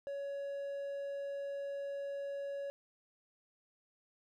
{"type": "tone", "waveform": "triangle", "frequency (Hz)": 560, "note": "C#5", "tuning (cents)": 18, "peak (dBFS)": -36, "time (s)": [0.07, 2.7], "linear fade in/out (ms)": 0, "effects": []}